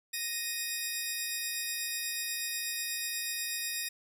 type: tone pair together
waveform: 10% pulse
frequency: 1864.7 / 2489 Hz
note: A#6 / D#7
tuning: 0 / 0 cents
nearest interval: perfect fourth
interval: 500 cents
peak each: -27 dBFS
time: 0.13-3.89 s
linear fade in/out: 10 ms
effects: none